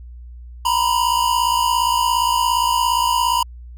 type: tone pair together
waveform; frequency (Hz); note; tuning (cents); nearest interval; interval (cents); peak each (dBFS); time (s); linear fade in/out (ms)
square; 945.7 / 1003; A#5 / B5; +25 / +26; minor second; 101; -19; 0.65-3.43; 5
effects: added 60 Hz sine -34 dBFS peak until 3.77 s